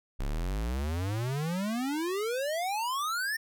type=exponential sweep; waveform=square; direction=up; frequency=31.9 to 1837 Hz; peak=-30 dBFS; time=0.19-3.37 s; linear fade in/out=10 ms; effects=none